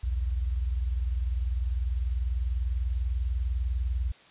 sine tone pair together, 59.93 / 80 Hz, A#1 / D#2, +49 / +49 cents, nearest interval perfect fourth, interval 500 cents, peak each -26 / -34 dBFS, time 0.03-4.12 s, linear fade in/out 10 ms, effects white hiss -55 dBFS RMS until 4.3 s + resampled to 8000 Hz

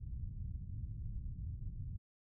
white low-pass noise, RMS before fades -43 dBFS, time 0-1.98 s, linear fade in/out 20 ms, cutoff 120 Hz, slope 24 dB/octave, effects none

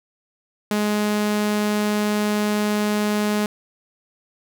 sawtooth tone, 209.4 Hz, G#3, 15 cents sharp, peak -15 dBFS, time 0.71-3.46 s, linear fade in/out 2 ms, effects none

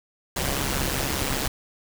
pink noise with amplitude modulation, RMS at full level -23 dBFS, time 0.36-1.48 s, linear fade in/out 5 ms, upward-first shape sine, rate 136 Hz, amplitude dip 70%, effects none

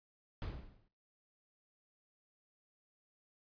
brown noise with exponential decay, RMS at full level -35 dBFS, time 0.42-0.88 s, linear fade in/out 0 ms, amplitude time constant 100 ms, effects noise-tail reverb RT60 0.5 s tail -23 dB re dry + resampled to 11025 Hz

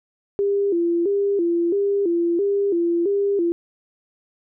sine tone with vibrato, 370 Hz, F#4, in tune, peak -17 dBFS, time 0.39-3.52 s, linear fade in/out 0 ms, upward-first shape square, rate 1.5 Hz, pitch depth 140 cents each way, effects none

